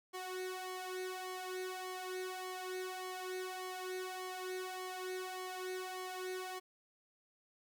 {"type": "tone with flanger", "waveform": "sawtooth", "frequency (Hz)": 370, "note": "F#4", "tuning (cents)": 0, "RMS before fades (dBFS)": -43, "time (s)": [0.13, 6.6], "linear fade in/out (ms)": 20, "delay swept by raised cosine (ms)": [0.93, 2.23], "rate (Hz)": 1.7, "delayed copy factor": 0.75, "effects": []}